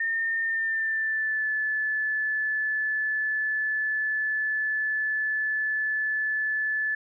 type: tone with pitch glide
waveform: sine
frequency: 1817 to 1734.9 Hz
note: A#6 to A6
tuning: -45 to -25 cents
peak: -24 dBFS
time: 0-6.95 s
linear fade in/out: 5 ms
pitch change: -80 cents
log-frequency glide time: 0.43-1.5 s
effects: none